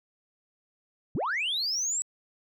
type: linear sweep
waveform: sine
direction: up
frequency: 82.41 to 7902 Hz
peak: -25 dBFS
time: 1.15-2.02 s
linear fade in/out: 0 ms
effects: tanh soft clip ceiling -24 dBFS